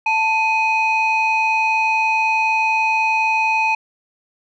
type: tone pair together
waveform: sine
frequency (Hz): 885.3 / 2504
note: A5 / D#7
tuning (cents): +10 / +10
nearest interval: octave + tritone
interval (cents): 1800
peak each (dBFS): -16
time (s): 0.06-3.75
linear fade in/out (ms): 5
effects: tanh soft clip ceiling -10 dBFS